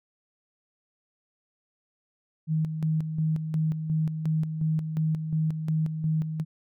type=tone with tremolo; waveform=sine; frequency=157.5 Hz; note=D#3; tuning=21 cents sharp; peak=-22 dBFS; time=2.47-6.45 s; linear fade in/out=50 ms; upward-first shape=square; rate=2.8 Hz; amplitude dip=55%; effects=none